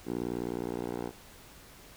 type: tone with band-pass filter sweep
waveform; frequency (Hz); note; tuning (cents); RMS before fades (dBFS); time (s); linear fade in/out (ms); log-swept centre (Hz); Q
10% pulse; 59.6; A#1; +39; -35; 0.05-1.12; 50; 350 to 530; 1.6
effects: pink hiss -53 dBFS RMS until 1.96 s